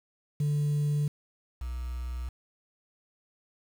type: tone pair in turn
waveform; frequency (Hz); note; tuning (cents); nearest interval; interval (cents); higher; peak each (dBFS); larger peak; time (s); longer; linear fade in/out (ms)
sine; 146.83 / 61.73; D3 / B1; 0 / 0; octave + minor third; 1500; first; -22 / -31; first; 0.4-1.08 / 1.61-2.29; neither; 5
effects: tanh soft clip ceiling -23 dBFS + 8-bit